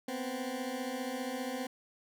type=beating tone pair; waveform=20% pulse; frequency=245.2 / 260.2 Hz; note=B3 / C4; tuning=-12 / -9 cents; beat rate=15 Hz; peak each=-35 / -32 dBFS; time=0.08-1.67 s; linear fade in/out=5 ms; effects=none